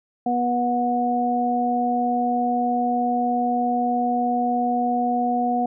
harmonic tone, 243.2 Hz, B3, 26 cents flat, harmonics 1 / 2 / 3, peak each -23 / -30 / -21 dBFS, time 0.26-5.66 s, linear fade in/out 5 ms, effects none

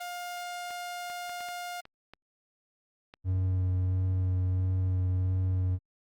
sawtooth tone, 708 Hz, F5, 23 cents sharp, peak -32 dBFS, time 0-1.81 s, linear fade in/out 10 ms
clicks, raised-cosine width 0.3 ms, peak -31 dBFS, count 8, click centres 0.707 / 1.1 / 1.295 / 1.407 / 1.487 / 1.854 / 2.136 / 3.139 s
triangle tone with vibrato, 92.5 Hz, F#2, in tune, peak -23 dBFS, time 3.24-5.79 s, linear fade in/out 50 ms, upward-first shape sine, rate 1.5 Hz, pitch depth 13 cents each way
effects Opus 32 kbps

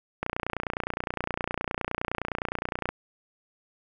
click train, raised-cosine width 0.5 ms, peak -13 dBFS, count 80, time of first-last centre 0.23-2.89 s, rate 29.7 Hz, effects none

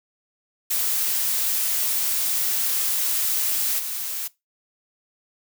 blue noise with level steps, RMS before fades -23 / -29 dBFS, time 0.7-4.28 s, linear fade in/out 10 ms, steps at 3.78 s, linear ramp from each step 20 ms, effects noise-tail reverb RT60 0.2 s tail -20 dB re dry

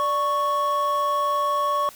triangle tone pair together, 586.6 / 1108.7 Hz, D5 / C#6, -2 / 0 cents, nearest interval major seventh, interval 1102 cents, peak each -25 / -19 dBFS, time 0-1.89 s, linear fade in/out 0 ms, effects white hiss -46 dBFS RMS until 1.95 s

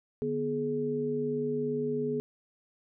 sine tone cluster, 148.2 / 245.6 / 421.8 Hz, D3 / B3 / G#4, +16 / -9 / +27 cents, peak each -38 / -33 / -30 dBFS, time 0.22-2.2 s, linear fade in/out 0 ms, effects none

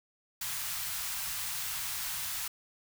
white band-stop noise, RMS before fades -36 dBFS, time 0.41-2.48 s, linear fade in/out 5 ms, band 150 to 850 Hz, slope 24 dB/octave, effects none

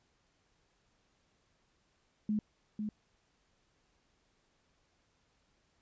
sine tone with echo, 211.9 Hz, G#3, 35 cents sharp, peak -29 dBFS, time 2.29-2.39 s, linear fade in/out 2 ms, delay 500 ms, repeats 1, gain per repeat -5 dB, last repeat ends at 2.89 s, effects pink hiss -74 dBFS RMS until 5.81 s + resampled to 16000 Hz

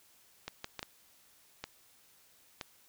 clicks, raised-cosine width 0.2 ms, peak -21 dBFS, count 6, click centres 0.48 / 0.644 / 0.793 / 0.829 / 1.64 / 2.612 s, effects white hiss -64 dBFS RMS until 2.88 s

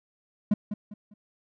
triangle tone with echo, 207.7 Hz, G#3, in tune, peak -16 dBFS, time 0.51-0.54 s, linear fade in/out 5 ms, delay 200 ms, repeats 3, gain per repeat -10 dB, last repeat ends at 1.14 s, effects none

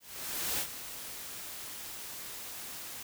white noise with ADSR envelope, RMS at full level -32 dBFS, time 0-3.03 s, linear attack 590 ms, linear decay 77 ms, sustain -11 dB, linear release 6 ms, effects none

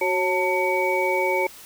sine tone cluster, 373 / 547 / 896 / 2260 Hz, F#4 / C#5 / A5 / C#7, +14 / -23 / +31 / +33 cents, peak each -25 dBFS, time 0.01-1.47 s, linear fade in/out 5 ms, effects white hiss -44 dBFS RMS until 1.65 s

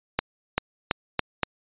accelerating click train, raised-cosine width 0.3 ms, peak -5 dBFS, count 5, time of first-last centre 0.19-1.433 s, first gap 390 ms, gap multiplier 0.85, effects resampled to 8000 Hz

